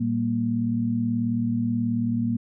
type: tone cluster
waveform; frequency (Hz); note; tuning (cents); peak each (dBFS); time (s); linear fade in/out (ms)
sine; 114 / 196 / 234.6; A#2 / G3 / A#3; -38 / 0 / +11; -28 / -31 / -23; 0-2.37; 10
effects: none